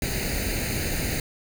pink noise with comb filter, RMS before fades -27 dBFS, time 0.02-1.2 s, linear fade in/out 2 ms, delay 0.45 ms, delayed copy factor +0.8, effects none

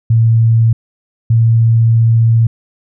sine tone pair in turn, 113.9 / 114.36 Hz, A#2 / A#2, -40 / -33 cents, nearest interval unison, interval 7 cents, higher second, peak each -6 dBFS, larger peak neither, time 0.1-0.73 / 1.3-2.47 s, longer second, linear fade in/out 5 ms, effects none

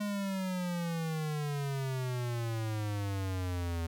square exponential sweep, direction down, 208.6 to 82.41 Hz, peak -33 dBFS, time 0-3.87 s, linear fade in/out 10 ms, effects none

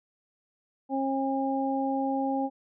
harmonic tone, 270 Hz, C#4, 45 cents flat, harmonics 1 / 2 / 3, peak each -28 / -33 / -30 dBFS, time 0.89-2.5 s, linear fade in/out 50 ms, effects none

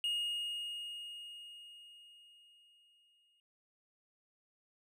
triangle tone with exponential decay, 2860 Hz, F7, 41 cents sharp, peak -30 dBFS, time 0.04-3.4 s, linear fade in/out 1 ms, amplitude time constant 730 ms, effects none

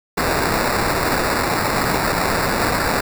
white noise with sample-and-hold, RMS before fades -19 dBFS, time 0.17-3.01 s, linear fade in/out 10 ms, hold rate 3150 Hz, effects none

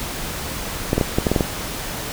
clicks, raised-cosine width 2 ms, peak -3 dBFS, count 8, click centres 0.931 / 0.98 / 1.012 / 1.185 / 1.268 / 1.316 / 1.362 / 1.408 s, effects pink hiss -28 dBFS RMS until 2.12 s

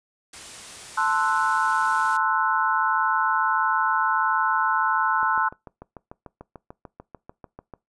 white noise, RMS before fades -40 dBFS, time 0.33-2.17 s, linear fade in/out 5 ms
sine chord, F# half-diminished seventh, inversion first, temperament equal, 880 / 1046.5 / 1318.5 / 1480 Hz, A5 / C6 / E6 / F#6, 0 / 0 / 0 / 0 cents, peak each -25 dBFS, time 0.97-5.49 s, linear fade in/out 10 ms
click train, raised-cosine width 1 ms, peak -25 dBFS, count 18, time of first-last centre 5.23-7.737 s, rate 6.78 Hz
effects noise-tail reverb RT60 0.2 s tail -22 dB re dry + resampled to 22050 Hz

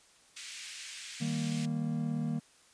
pink band-pass noise, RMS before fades -45 dBFS, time 0.36-1.66 s, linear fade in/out 10 ms, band 2000 to 9200 Hz, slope 24 dB/octave
triangle chord, Eb major, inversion none, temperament equal, 155.56 / 196 / 233.1 Hz, Eb3 / G3 / Bb3, 0 / 0 / 0 cents, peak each -32 / -37 / -32 dBFS, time 1.2-2.4 s, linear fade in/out 20 ms
effects white hiss -62 dBFS RMS until 2.73 s + resampled to 22050 Hz

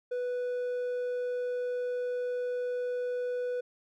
sine tone with hard clipping, 493.9 Hz, B4, in tune, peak -31 dBFS, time 0.11-3.61 s, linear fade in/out 10 ms, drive 3 dB, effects none

